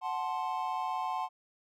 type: chord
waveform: triangle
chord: F# diminished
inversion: none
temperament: equal with one note detuned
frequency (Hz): 740 / 875.4 / 1046.5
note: F#5 / A5 / C6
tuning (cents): 0 / -9 / 0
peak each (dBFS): -34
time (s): 0.01-1.29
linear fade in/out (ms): 50
effects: none